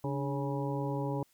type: harmonic tone with a mistuned harmonic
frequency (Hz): 138.59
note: C#3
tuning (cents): 0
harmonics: 1 / 2 / 3 / 4 / 6 / 7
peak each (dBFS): -34 / -37 / -39 / -40 / -42 / -42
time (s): 0.04-1.23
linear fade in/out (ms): 2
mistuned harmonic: 2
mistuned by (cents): +79
effects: white hiss -69 dBFS RMS until 1.33 s